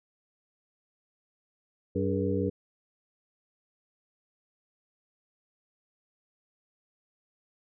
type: harmonic tone with a mistuned harmonic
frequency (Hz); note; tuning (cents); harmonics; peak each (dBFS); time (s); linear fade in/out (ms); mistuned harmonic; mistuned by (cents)
96; G2; -36; 1 / 2 / 3 / 4 / 5; -32 / -32 / -32 / -32 / -32; 1.95-2.5; 10; 4; +130
effects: none